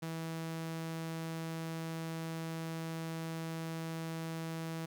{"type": "tone", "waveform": "sawtooth", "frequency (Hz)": 163, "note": "E3", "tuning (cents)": -19, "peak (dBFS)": -34, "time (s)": [0.02, 4.86], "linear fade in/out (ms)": 10, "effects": ["11-bit"]}